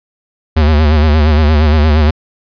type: tone with vibrato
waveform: square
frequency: 76.3 Hz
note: D#2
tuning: 33 cents flat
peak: -7 dBFS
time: 0.56-2.11 s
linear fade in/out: 10 ms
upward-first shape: sine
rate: 8.6 Hz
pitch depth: 79 cents each way
effects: resampled to 11025 Hz